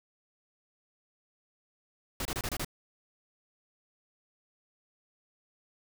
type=noise bursts; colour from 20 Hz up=pink; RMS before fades=-34 dBFS; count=6; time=2.2-2.647 s; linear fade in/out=2 ms; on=52 ms; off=27 ms; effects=none